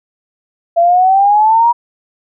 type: exponential sweep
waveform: sine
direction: up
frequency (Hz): 671 to 960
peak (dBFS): -6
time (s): 0.76-1.73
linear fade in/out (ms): 20
effects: none